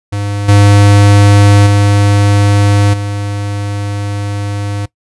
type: tone with level steps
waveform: square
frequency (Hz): 101.7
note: G#2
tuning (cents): -36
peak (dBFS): -15 / -4 / -7 / -16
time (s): 0.12-4.86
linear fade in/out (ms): 10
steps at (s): 0.48 / 1.66 / 2.93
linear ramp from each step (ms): 10
effects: noise-tail reverb RT60 0.1 s tail -19 dB re dry + resampled to 24000 Hz